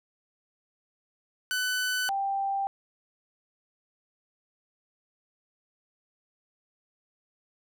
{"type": "tone pair in turn", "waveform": ["sawtooth", "sine"], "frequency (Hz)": [1500, 787.1], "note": ["F#6", "G5"], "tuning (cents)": [23, 7], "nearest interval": "major seventh", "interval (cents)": 1116, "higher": "first", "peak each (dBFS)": [-23, -26], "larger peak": "first", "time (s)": [[1.51, 2.09], [2.09, 2.67]], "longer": "neither", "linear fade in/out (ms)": 0, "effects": []}